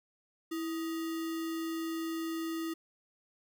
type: tone with sample-and-hold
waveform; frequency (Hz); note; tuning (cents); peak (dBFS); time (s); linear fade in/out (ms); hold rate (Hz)
sine; 327.5; E4; -11; -33; 0.51-2.74; 10; 1575
effects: none